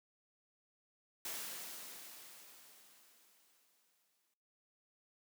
white noise with exponential decay, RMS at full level -42 dBFS, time 1.25-4.34 s, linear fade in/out 2 ms, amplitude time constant 670 ms, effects noise-tail reverb RT60 0.6 s tail -18 dB re dry + high-pass 200 Hz 12 dB/octave

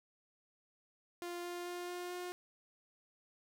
sawtooth tone with pitch steps, 349.2 / 351.2 / 353.3 / 355.3 / 357.4 Hz, F4 / F4 / F4 / F4 / F4, 0 / +10 / +20 / +30 / +40 cents, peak -37 dBFS, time 1.22-2.32 s, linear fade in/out 0 ms, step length 220 ms, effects none

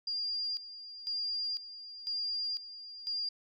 sine tone with tremolo, 4803 Hz, D8, 38 cents sharp, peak -32 dBFS, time 0.07-3.29 s, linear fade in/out 5 ms, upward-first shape square, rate 1 Hz, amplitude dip 75%, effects none

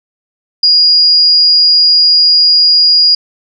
sine tone, 4867 Hz, D#8, 39 cents flat, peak -4 dBFS, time 0.63-3.15 s, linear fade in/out 5 ms, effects none

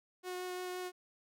sawtooth tone with vibrato, 363.9 Hz, F#4, 29 cents flat, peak -35 dBFS, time 0.23-0.92 s, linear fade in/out 50 ms, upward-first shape triangle, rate 5.8 Hz, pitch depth 10 cents each way, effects none

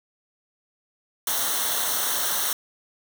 white noise with comb filter, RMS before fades -25 dBFS, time 1.27-2.53 s, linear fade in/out 2 ms, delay 0.41 ms, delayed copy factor -0.75, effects none

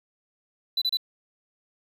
sine tone bursts, 3987 Hz, B7, 16 cents sharp, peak -19 dBFS, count 3, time 0.77-0.971 s, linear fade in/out 5 ms, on 47 ms, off 30 ms, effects tanh soft clip ceiling -21 dBFS + 9-bit

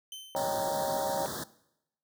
sawtooth tone with exponential decay, 3079 Hz, G7, 32 cents flat, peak -35 dBFS, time 0.12-0.72 s, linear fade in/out 2 ms, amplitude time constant 130 ms
sine chord, Eb dominant seventh, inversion third, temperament equal, 554.4 / 622.3 / 784 / 932.3 Hz, Db5 / Eb5 / G5 / Bb5, 0 / 0 / 0 / 0 cents, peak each -33 / -35 / -34 / -36 dBFS, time 0.35-1.26 s, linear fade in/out 0 ms
pink band-stop noise, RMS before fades -36 dBFS, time 0.36-1.44 s, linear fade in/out 5 ms, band 1800 to 3400 Hz, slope 96 dB/octave
effects noise-tail reverb RT60 0.8 s tail -19 dB re dry + high-pass 150 Hz 12 dB/octave

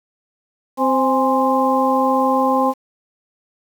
harmonic tone with a mistuned harmonic, 261.6 Hz, C4, in tune, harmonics 1 / 2 / 3 / 4, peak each -19 / -19 / -19 / -19 dBFS, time 0.77-2.74 s, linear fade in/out 50 ms, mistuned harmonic 3, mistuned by +75 cents, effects 7-bit

